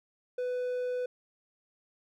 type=tone; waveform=triangle; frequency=497.9 Hz; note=B4; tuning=14 cents sharp; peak=-28 dBFS; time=0.38-1.06 s; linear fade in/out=5 ms; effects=none